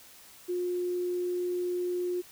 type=tone; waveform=sine; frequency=356.9 Hz; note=F4; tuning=38 cents sharp; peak=-28 dBFS; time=0.48-2.22 s; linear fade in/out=20 ms; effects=white hiss -53 dBFS RMS until 2.31 s